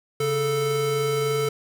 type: tone pair together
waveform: square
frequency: 138.59 / 439.2 Hz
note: C#3 / A4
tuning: 0 / -3 cents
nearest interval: octave + minor sixth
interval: 1997 cents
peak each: -29 / -23 dBFS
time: 0.2-1.49 s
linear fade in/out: 5 ms
effects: none